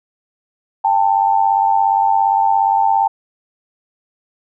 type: tone pair together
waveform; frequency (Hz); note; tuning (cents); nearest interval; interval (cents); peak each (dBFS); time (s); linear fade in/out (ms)
sine; 794.7 / 892; G5 / A5; +23 / +23; major second; 200; -14; 0.84-3.08; 10
effects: none